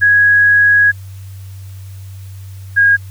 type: tone pair in turn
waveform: sine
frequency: 1661.2 / 1633.6 Hz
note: G#6 / G#6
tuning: 0 / -29 cents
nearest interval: unison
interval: 29 cents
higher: first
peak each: -6 dBFS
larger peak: neither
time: 0.01-0.92 / 2.76-2.97 s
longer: first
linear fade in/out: 20 ms
effects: added 96 Hz sine -28 dBFS peak until 3.1 s + white hiss -46 dBFS RMS until 3.1 s